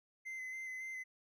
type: tone with vibrato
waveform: triangle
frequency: 2056 Hz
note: C7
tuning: 31 cents flat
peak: -40 dBFS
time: 0.25-1.04 s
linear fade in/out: 20 ms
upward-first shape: square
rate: 3.6 Hz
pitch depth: 17 cents each way
effects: none